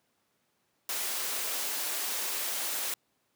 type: high-pass noise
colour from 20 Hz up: white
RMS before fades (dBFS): -33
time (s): 0.89-2.94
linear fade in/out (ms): 2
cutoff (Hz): 330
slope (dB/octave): 12
effects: pink hiss -74 dBFS RMS until 3.35 s + high-pass 150 Hz 12 dB/octave